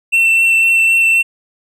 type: tone with vibrato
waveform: triangle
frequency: 2693 Hz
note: E7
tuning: 36 cents sharp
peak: -7 dBFS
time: 0.12-1.23 s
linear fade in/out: 20 ms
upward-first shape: triangle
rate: 3.9 Hz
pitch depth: 12 cents each way
effects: none